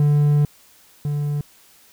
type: tone pair in turn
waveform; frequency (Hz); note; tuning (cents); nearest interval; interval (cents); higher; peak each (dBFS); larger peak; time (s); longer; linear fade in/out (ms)
triangle; 146.83 / 146.19; D3 / D3; 0 / -8; unison; 8; first; -11 / -18; first; 0-0.45 / 1.05-1.41; first; 2
effects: white hiss -52 dBFS RMS until 1.92 s